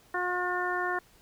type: harmonic tone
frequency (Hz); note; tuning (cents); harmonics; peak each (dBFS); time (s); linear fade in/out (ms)
359.3; F4; +49; 1 / 2 / 3 / 4 / 5; -34 / -34 / -34 / -34 / -34; 0.14-0.99; 5
effects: pink hiss -60 dBFS RMS until 1.21 s